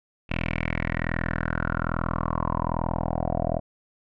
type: tone with low-pass filter sweep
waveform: 10% pulse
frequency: 41.2 Hz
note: E1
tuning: in tune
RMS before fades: -27 dBFS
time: 0.29-3.6 s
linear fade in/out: 20 ms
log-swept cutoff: 2600 to 660 Hz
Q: 6.1
effects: none